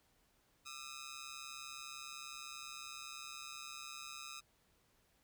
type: ring-modulated tone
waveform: 10% pulse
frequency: 1270 Hz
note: D#6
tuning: 35 cents sharp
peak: -36 dBFS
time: 0.65-4.41 s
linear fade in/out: 20 ms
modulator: 69.9 Hz
effects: pink hiss -74 dBFS RMS until 5.23 s